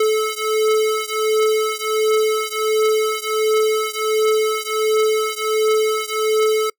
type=beating tone pair; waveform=square; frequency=433.2 / 434.6 Hz; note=A4 / A4; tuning=-27 / -21 cents; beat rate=1.4 Hz; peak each=-19 / -20 dBFS; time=0-6.7 s; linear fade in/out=5 ms; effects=noise-tail reverb RT60 0.1 s tail -26 dB re dry